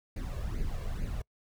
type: noise with flanger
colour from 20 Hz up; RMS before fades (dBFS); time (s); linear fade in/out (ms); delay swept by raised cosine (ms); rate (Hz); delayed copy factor
brown; -34; 0.16-1.22; 5; 0.44 to 1.84; 2.3; +0.7
effects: noise-tail reverb RT60 0.1 s tail -26 dB re dry